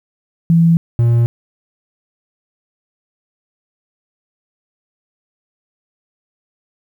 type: tone pair in turn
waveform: sine / triangle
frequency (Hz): 166.7 / 117.87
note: E3 / A#2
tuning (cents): +20 / +20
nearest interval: tritone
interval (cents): 600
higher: first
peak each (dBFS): -7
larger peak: neither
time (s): 0.5-0.77 / 0.99-1.26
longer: neither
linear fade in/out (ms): 0
effects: 8-bit